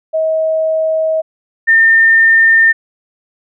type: tone pair in turn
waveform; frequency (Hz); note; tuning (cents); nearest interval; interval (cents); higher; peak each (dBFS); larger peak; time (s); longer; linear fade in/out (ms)
sine; 637 / 1810.1; D#5 / A6; +41 / +49; octave + tritone; 1808; second; -11 / -5; second; 0.13-1.22 / 1.67-2.73; first; 20
effects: none